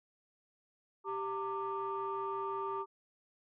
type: tone cluster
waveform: sine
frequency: 391.8 / 911 / 1181 Hz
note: G4 / A#5 / D6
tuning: -1 / -40 / +9 cents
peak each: -38 / -39 / -38 dBFS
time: 1.04-2.86 s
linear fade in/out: 50 ms
effects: tanh soft clip ceiling -28 dBFS